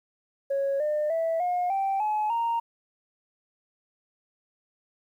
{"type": "tone with pitch steps", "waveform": "sine", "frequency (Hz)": [552, 602, 656.4, 715.9, 780.6, 851.3, 928.3], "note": ["C#5", "D5", "E5", "F5", "G5", "G#5", "A#5"], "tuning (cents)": [-7, 43, -8, 43, -8, 43, -7], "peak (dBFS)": -22, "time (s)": [0.5, 2.6], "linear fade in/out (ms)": 10, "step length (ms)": 300, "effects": ["tanh soft clip ceiling -21 dBFS", "10-bit"]}